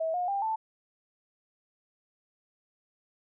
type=tone with pitch steps; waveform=sine; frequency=646 / 716.8 / 795.3 / 882.5 Hz; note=E5 / F5 / G5 / A5; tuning=-35 / +45 / +25 / +5 cents; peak=-27 dBFS; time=0-0.56 s; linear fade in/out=10 ms; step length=140 ms; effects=none